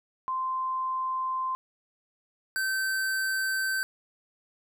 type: tone pair in turn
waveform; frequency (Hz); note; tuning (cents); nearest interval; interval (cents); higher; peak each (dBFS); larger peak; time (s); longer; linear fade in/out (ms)
sine / square; 1040 / 1545.7; C6 / G6; -11 / -25; perfect fifth; 686; second; -27; neither; 0.28-1.55 / 2.56-3.83; neither; 0
effects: none